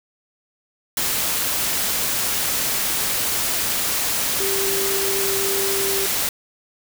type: tone in noise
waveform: sine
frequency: 392 Hz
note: G4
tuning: in tune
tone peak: -24 dBFS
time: 4.4-6.06 s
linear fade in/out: 2 ms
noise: white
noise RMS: -22 dBFS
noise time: 0.97-6.29 s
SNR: -5 dB
effects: none